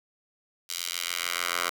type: tone with high-pass filter sweep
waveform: 10% pulse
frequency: 86.9 Hz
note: F2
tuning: 8 cents flat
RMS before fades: -31 dBFS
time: 0.69-1.7 s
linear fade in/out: 10 ms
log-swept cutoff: 4200 to 1100 Hz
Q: 0.99
effects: 8-bit